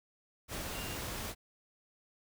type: tone in noise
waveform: sine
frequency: 2794 Hz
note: F7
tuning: in tune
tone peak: -47 dBFS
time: 0.71-0.98 s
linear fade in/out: 50 ms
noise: pink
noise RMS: -40 dBFS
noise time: 0.48-1.35 s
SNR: -10 dB
effects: none